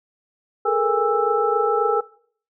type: tone cluster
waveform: sine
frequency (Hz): 420.9 / 444.9 / 472.2 / 814 / 1320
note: G#4 / A4 / A#4 / G#5 / E6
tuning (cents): +23 / +19 / +22 / -35 / +2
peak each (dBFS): -23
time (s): 0.65-2.01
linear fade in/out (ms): 10
effects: noise-tail reverb RT60 0.5 s tail -20 dB re dry